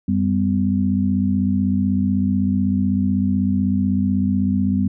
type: tone cluster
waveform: sine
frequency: 91.6 / 196.1 / 252.1 Hz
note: F#2 / G3 / B3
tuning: -17 / +1 / +36 cents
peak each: -23 / -18 / -21 dBFS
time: 0.08-4.88 s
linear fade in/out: 5 ms
effects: none